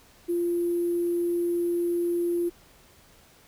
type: tone with sample-and-hold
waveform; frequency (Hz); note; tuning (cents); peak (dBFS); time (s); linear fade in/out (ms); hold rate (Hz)
sine; 345.8; F4; -17; -23; 0.28-2.5; 20; 11025
effects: pink hiss -56 dBFS RMS until 3.47 s

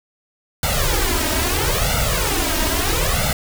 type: noise with flanger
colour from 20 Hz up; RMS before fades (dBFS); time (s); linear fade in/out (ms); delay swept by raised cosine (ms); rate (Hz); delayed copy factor
pink; -19; 0.63-3.33; 2; 1.4 to 3.2; 0.76; +0.95
effects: none

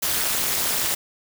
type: noise with amplitude modulation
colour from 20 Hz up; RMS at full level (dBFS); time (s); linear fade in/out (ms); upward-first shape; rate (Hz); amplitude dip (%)
white; -19; 0.02-0.95; 10; sine; 234; 100
effects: none

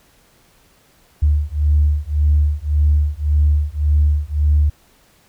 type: beating tone pair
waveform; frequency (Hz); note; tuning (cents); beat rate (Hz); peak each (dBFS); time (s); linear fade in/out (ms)
sine; 73.42 / 75.22; D2 / D2; 0 / +42; 1.8; -15 / -15; 1.22-4.7; 10
effects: tanh soft clip ceiling -5 dBFS + pink hiss -54 dBFS RMS until 5.28 s

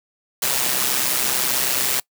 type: noise with amplitude modulation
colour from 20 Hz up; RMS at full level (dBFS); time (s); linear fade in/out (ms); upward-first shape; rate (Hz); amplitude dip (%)
white; -18; 0.42-2; 5; sine; 129; 60
effects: noise-tail reverb RT60 0.1 s tail -24 dB re dry + high-pass 100 Hz 12 dB/octave

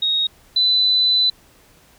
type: tone pair in turn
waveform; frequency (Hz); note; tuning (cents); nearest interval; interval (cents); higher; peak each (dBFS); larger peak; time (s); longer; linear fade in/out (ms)
sine; 3757 / 4001; A#7 / B7; +13 / +22; minor second; 109; second; -16 / -13; second; 0.02-0.27 / 0.56-1.3; second; 5
effects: pink hiss -52 dBFS RMS until 1.98 s

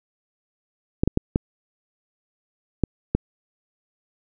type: clicks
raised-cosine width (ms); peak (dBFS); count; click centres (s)
3; -5; 6; 1.035 / 1.076 / 1.174 / 1.359 / 2.837 / 3.15
effects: none

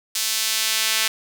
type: tone with high-pass filter sweep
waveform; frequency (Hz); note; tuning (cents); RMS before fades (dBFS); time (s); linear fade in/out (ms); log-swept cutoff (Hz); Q
sawtooth; 220; A3; 0; -22; 0.15-1.08; 5; 4600 to 2500; 0.86
effects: none

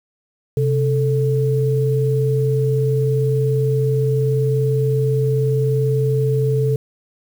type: tone pair together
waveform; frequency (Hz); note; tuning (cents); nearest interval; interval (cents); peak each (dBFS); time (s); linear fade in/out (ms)
sine; 132.3 / 439.6; C3 / A4; +20 / -2; octave + major sixth; 2078; -16 / -19; 0.57-6.76; 2
effects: 7-bit

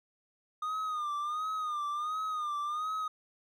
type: tone with vibrato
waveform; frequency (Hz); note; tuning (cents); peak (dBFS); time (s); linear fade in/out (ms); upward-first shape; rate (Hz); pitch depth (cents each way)
triangle; 1223; D#6; -30; -30; 0.62-3.08; 5; sine; 1.4; 77
effects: none

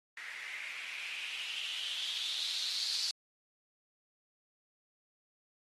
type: noise with low-pass filter sweep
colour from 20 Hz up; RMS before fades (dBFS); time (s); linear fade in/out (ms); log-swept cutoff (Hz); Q
violet; -39; 0.17-3.11; 2; 1900 to 4600; 5.9
effects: AAC 32 kbps

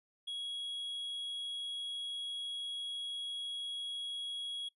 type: tone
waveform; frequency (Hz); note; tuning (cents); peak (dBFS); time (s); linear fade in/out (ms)
triangle; 3322; G#7; 0; -36; 0.27-4.69; 10
effects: noise-tail reverb RT60 0.1 s tail -21 dB re dry + resampled to 32000 Hz

